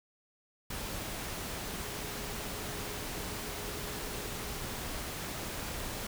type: tone in noise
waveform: sine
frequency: 415.3 Hz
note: G#4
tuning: in tune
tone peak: -49 dBFS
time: 1.85-4.76 s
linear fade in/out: 5 ms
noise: pink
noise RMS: -39 dBFS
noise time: 0.7-6.07 s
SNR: -13 dB
effects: none